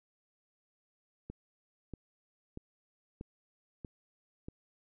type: click train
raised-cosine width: 3 ms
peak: -29 dBFS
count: 6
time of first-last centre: 1.3-4.485 s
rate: 1.57 Hz
effects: none